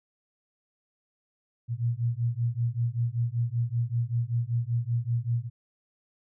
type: beating tone pair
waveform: sine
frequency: 115.8 / 121 Hz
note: A#2 / B2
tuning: -11 / -35 cents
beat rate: 5.2 Hz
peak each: -28 dBFS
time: 1.68-5.5 s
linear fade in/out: 50 ms
effects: none